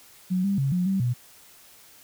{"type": "tone with pitch steps", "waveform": "sine", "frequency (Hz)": [183.9, 198.3, 136.6, 179.8, 192.7, 122.3], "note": ["F#3", "G3", "C#3", "F#3", "G3", "B2"], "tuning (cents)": [-10, 20, -25, -49, -29, -16], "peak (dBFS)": -21, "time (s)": [0.3, 1.14], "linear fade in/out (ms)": 20, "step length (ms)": 140, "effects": ["white hiss -52 dBFS RMS until 2.03 s"]}